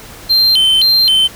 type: tone with vibrato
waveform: triangle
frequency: 3581 Hz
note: A7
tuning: 30 cents sharp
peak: -6 dBFS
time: 0.29-1.28 s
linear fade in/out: 20 ms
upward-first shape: square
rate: 1.9 Hz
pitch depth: 260 cents each way
effects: pink hiss -34 dBFS RMS until 1.35 s